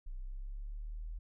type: exponential sweep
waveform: sine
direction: up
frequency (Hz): 30.72 to 41.2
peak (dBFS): -39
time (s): 0.06-1.19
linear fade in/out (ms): 10
effects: none